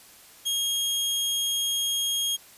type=tone; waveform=sawtooth; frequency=3260 Hz; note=G#7; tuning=33 cents flat; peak=-21 dBFS; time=0.45-2.37 s; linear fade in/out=20 ms; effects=white hiss -51 dBFS RMS until 2.57 s + resampled to 32000 Hz